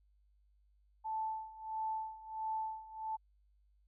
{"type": "tone with tremolo", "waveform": "sine", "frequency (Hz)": 878, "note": "A5", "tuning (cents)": -4, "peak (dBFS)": -34, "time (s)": [1.04, 3.17], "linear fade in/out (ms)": 20, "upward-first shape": "sine", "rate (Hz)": 1.5, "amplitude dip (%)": 85, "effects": ["added 50 Hz sine -67 dBFS peak until 3.87 s"]}